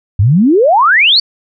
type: exponential sweep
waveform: sine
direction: up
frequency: 89.6 to 4699 Hz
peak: -5 dBFS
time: 0.19-1.2 s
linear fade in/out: 5 ms
effects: none